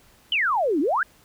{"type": "exponential two-way sweep", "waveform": "sine", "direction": "down then up", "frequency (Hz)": [3134, 267, 1699], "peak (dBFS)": -19, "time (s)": [0.32, 1.03], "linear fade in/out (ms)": 2, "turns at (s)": 0.8, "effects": ["pink hiss -56 dBFS RMS until 1.24 s"]}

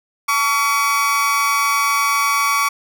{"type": "tone with amplitude modulation", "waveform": "30% pulse", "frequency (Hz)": 1132, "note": "C#6", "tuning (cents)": 36, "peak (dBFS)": -9, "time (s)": [0.28, 2.69], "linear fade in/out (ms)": 10, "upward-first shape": "sine", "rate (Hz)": 248, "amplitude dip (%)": 70, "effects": []}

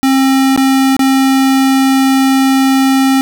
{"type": "tone with dropouts", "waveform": "square", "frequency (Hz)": 267.2, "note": "C4", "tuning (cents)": 36, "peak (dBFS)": -8, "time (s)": [0.03, 3.21], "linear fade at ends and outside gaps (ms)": 0, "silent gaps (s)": [[0.562, 0.576], [0.966, 0.993]], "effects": []}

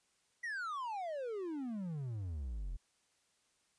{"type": "exponential sweep", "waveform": "triangle", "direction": "down", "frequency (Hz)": [1975.5, 38.89], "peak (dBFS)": -36, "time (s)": [0.43, 2.77], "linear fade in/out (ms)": 10, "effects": ["white hiss -75 dBFS RMS until 3.78 s", "resampled to 22050 Hz"]}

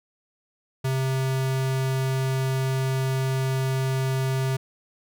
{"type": "tone", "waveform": "square", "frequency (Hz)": 132.3, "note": "C3", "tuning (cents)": 20, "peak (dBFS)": -23, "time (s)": [0.84, 4.57], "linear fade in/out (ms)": 10, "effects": []}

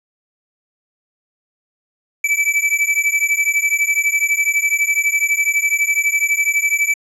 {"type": "beating tone pair", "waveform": "square", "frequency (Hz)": [2303, 2315], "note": ["D7", "D7"], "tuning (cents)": [-34, -25], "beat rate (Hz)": 12, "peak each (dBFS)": -18, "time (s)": [2.24, 6.94], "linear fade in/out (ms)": 5, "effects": ["low-pass 11000 Hz 12 dB/octave"]}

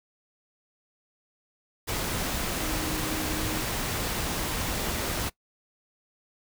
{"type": "tone in noise", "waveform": "sine", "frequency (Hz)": 311.1, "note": "D#4", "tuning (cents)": 0, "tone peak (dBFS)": -34, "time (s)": [2.59, 3.63], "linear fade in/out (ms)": 20, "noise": "pink", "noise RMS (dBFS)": -30, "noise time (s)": [1.87, 5.3], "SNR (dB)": -7, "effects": ["noise-tail reverb RT60 0.1 s tail -21 dB re dry"]}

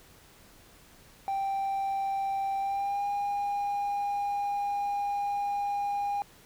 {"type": "tone with pitch glide", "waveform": "triangle", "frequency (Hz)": [784, 810.7], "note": ["G5", "G#5"], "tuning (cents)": [0, -42], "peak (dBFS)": -25, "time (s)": [1.28, 6.22], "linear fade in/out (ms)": 0, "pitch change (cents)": 58, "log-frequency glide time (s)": [2.59, 3.06], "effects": ["tanh soft clip ceiling -22 dBFS", "pink hiss -56 dBFS RMS until 6.45 s"]}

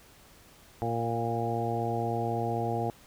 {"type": "harmonic tone with a mistuned harmonic", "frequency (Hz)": 116, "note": "A#2", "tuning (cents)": -8, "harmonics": [1, 2, 3, 4, 5, 6, 7], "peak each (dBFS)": [-33, -37, -36, -35, -41, -34, -35], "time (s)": [0.82, 2.9], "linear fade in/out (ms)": 0, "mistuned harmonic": 6, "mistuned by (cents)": 17, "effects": ["pink hiss -56 dBFS RMS until 3.06 s"]}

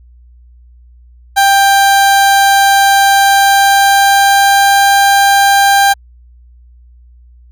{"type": "tone with pitch glide", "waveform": "30% pulse", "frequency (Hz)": [790, 794.6], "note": ["G5", "G5"], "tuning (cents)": [13, 23], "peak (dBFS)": -3, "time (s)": [1.36, 5.94], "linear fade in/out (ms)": 20, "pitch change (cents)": 10, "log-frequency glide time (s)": [3.14, 4.9], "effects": ["added 60 Hz sine -38 dBFS peak until 7.51 s"]}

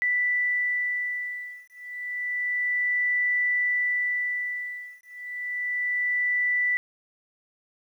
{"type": "beating tone pair", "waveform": "sine", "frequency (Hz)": [1975.5, 1975.8], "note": ["B6", "B6"], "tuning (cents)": [0, 0], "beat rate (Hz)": 0.3, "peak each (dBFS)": -27, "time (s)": [0.02, 6.77], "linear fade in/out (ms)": 0, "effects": ["10-bit"]}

